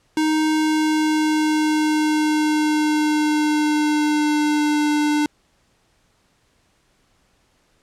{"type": "tone with pitch glide", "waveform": "square", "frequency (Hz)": [311.1, 298.4], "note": ["D#4", "D4"], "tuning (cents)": [0, 28], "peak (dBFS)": -17, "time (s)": [0.17, 5.26], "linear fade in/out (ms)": 2, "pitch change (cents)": -72, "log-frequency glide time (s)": [0.47, 4.89], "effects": ["pink hiss -62 dBFS RMS until 7.82 s", "low-pass 9000 Hz 12 dB/octave"]}